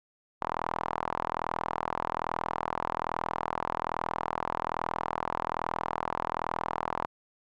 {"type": "tone with band-pass filter", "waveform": "sawtooth", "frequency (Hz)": 41.2, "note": "E1", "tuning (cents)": 0, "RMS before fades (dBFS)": -33, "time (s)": [0.41, 7.06], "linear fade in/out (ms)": 10, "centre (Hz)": 970, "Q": 3.5, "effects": []}